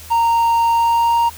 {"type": "tone with pitch glide", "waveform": "triangle", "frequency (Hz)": [926, 933.5], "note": ["A#5", "A#5"], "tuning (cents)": [-12, 2], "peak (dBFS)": -10, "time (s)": [0.1, 1.3], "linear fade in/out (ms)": 20, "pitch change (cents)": 14, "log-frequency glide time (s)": [0.7, 1.19], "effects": ["added 78 Hz sine -39 dBFS peak until 1.37 s", "white hiss -38 dBFS RMS until 1.37 s"]}